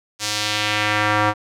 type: tone with band-pass filter sweep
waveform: square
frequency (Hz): 105.5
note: G#2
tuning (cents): +28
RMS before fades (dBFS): -20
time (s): 0.19-1.34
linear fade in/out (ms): 50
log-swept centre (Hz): 5900 to 1100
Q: 1.2
effects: none